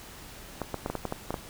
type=clicks; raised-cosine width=1 ms; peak=-16 dBFS; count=9; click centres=0.617 / 0.743 / 0.861 / 0.9 / 0.953 / 1.053 / 1.124 / 1.306 / 1.342 s; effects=pink hiss -46 dBFS RMS until 1.49 s